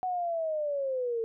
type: linear sweep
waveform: sine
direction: down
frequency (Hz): 746 to 445.7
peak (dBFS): -28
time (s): 0.03-1.24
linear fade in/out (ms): 0
effects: none